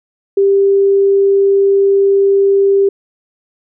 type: tone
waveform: sine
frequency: 394.9 Hz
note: G4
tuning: 13 cents sharp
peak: -7 dBFS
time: 0.37-2.89 s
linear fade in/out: 5 ms
effects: none